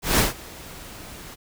pink noise with ADSR envelope, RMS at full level -17 dBFS, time 0.02-1.36 s, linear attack 160 ms, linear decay 150 ms, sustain -23 dB, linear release 29 ms, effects none

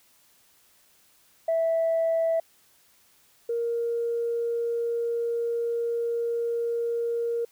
sine tone pair in turn, 657 / 468 Hz, E5 / A#4, -6 / +7 cents, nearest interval tritone, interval 587 cents, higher first, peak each -20 / -24 dBFS, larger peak first, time 1.48-2.4 / 3.49-7.45 s, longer second, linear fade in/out 5 ms, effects tanh soft clip ceiling -18 dBFS + white hiss -61 dBFS RMS until 7.51 s

